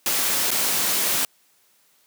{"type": "noise with dropouts", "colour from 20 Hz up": "white", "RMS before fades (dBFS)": -22, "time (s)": [0.06, 1.25], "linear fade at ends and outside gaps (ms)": 1, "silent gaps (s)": [0.506, 0.514], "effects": ["white hiss -61 dBFS RMS until 2.06 s", "high-pass 150 Hz 12 dB/octave"]}